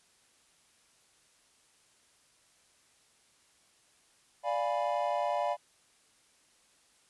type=chord; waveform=triangle; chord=D diminished seventh; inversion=none; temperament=equal; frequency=587.3 / 698.5 / 830.6 / 987.8 Hz; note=D5 / F5 / Ab5 / Cb6; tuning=0 / 0 / 0 / 0 cents; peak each=-31 / -31 / -34 / -34 dBFS; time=4.43-5.57 s; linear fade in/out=50 ms; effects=white hiss -66 dBFS RMS until 7.09 s + resampled to 24000 Hz